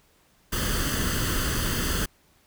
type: noise with comb filter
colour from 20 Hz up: pink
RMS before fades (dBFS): -26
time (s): 0.52-2.06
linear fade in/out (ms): 10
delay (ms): 0.64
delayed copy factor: +0.7
effects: pink hiss -62 dBFS RMS until 2.46 s